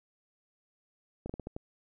slowing click train, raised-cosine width 2 ms, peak -25 dBFS, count 6, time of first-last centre 1.26-1.564 s, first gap 35 ms, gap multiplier 1.28, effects none

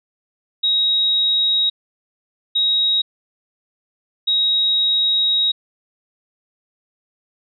sine tone bursts at uneven times, 3798 Hz, A#7, 32 cents sharp, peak -14 dBFS, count 3, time 0.63-1.7 / 2.55-3.02 / 4.27-5.52 s, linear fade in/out 10 ms, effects none

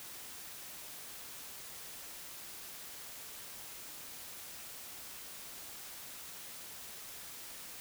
silence, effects white hiss -48 dBFS RMS until 7.8 s

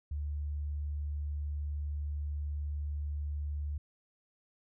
sine tone, 73.42 Hz, D2, in tune, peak -33 dBFS, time 0.11-3.78 s, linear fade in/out 5 ms, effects none

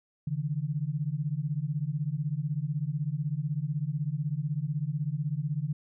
sine beating tone pair, 140.6 / 156.6 Hz, C#3 / D#3, +25 / +11 cents, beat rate 16 Hz, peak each -31 dBFS, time 0.27-5.73 s, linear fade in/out 5 ms, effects none

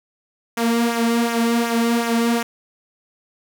sawtooth tone with flanger, 233.1 Hz, A#3, in tune, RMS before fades -19 dBFS, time 0.57-2.43 s, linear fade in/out 5 ms, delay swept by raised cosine 0.22 to 3.12 ms, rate 2.7 Hz, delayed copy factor -0.6, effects none

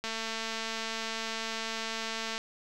click train, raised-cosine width 0.2 ms, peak -18 dBFS, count 525, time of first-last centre 0.04-2.379 s, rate 224 Hz, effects none

